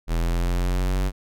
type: linear sweep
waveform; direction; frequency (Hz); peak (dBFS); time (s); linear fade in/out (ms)
square; up; 41.2 to 47.68; -21; 0.07-1.12; 50
effects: none